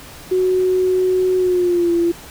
sine tone with pitch glide, 370 to 341.3 Hz, F#4 to F4, 0 to -40 cents, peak -13 dBFS, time 0.31-2.12 s, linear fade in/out 10 ms, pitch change -140 cents, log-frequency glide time 1.37-1.92 s, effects pink hiss -38 dBFS RMS until 2.3 s

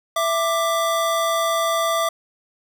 square tone pair together, 662.3 / 1180 Hz, E5 / D6, +8 / +8 cents, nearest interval minor seventh, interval 1000 cents, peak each -22 / -22 dBFS, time 0.16-2.09 s, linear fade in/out 5 ms, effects none

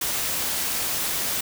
white noise, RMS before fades -26 dBFS, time 0.01-1.41 s, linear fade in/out 5 ms, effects none

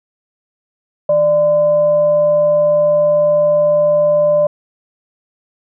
sine tone with frequency modulation, 593 Hz, D5, 17 cents sharp, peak -9 dBFS, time 1.09-4.47 s, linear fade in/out 5 ms, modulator 432 Hz, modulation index 0.23, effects none

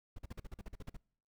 brown noise bursts, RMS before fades -44 dBFS, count 12, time 0.16-0.968 s, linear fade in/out 5 ms, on 27 ms, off 44 ms, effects noise-tail reverb RT60 0.6 s tail -25 dB re dry

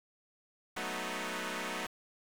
5% pulse chord, B dominant seventh, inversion second, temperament equal, 185 / 220 / 246.9 / 311.1 Hz, F#3 / A3 / B3 / D#4, 0 / 0 / 0 / 0 cents, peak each -31 dBFS, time 0.76-1.87 s, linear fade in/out 10 ms, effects low-pass 12000 Hz 12 dB/octave + 8-bit

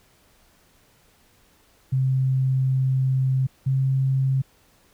sine tone pair in turn, 131.6 / 133.44 Hz, C3 / C3, +10 / +34 cents, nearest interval unison, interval 24 cents, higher second, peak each -18 dBFS, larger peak neither, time 1.92-3.47 / 3.66-4.42 s, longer first, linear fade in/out 10 ms, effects pink hiss -59 dBFS RMS until 4.93 s

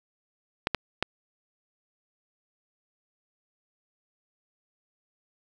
clicks, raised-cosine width 0.3 ms, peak -8 dBFS, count 3, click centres 0.671 / 0.747 / 1.026 s, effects 7-bit

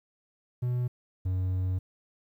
triangle tone pair in turn, 123.47 / 92.5 Hz, B2 / F#2, 0 / 0 cents, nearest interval perfect fourth, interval 500 cents, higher first, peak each -24 dBFS, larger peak neither, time 0.62-0.88 / 1.25-1.79 s, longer second, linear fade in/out 10 ms, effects 11-bit

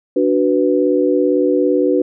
sine chord, B minor, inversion first, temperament equal with one note detuned, 292.3 / 370 / 493.9 Hz, D4 / F#4 / B4, -8 / 0 / 0 cents, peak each -16 dBFS, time 0.16-2.02 s, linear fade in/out 5 ms, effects none

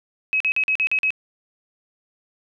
sine tone bursts, 2555 Hz, D#7, 45 cents sharp, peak -17 dBFS, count 7, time 0.33-1.105 s, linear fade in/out 0 ms, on 73 ms, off 44 ms, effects none

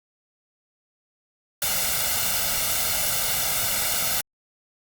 white noise with comb filter, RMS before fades -24 dBFS, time 1.62-4.21 s, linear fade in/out 2 ms, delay 1.4 ms, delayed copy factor +0.8, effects Opus 48 kbps

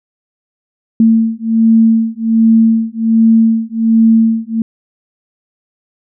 sine beating tone pair, 224.5 / 225.8 Hz, A3 / A3, +35 / +45 cents, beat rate 1.3 Hz, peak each -10 dBFS, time 1-4.62 s, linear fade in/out 2 ms, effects none

